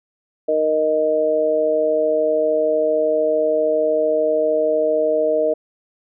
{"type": "harmonic tone", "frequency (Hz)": 155.5, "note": "D#3", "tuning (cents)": -1, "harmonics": [2, 3, 4], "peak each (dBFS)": [-27, -19, -17], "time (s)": [0.48, 5.54], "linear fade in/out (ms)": 10, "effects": []}